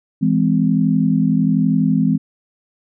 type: chord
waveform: sine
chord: E augmented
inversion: none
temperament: just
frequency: 164.81 / 206 / 257.5 Hz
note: E3 / G#3 / B#3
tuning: 0 / -14 / -28 cents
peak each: -17 dBFS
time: 0.21-2.18 s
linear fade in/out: 20 ms
effects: none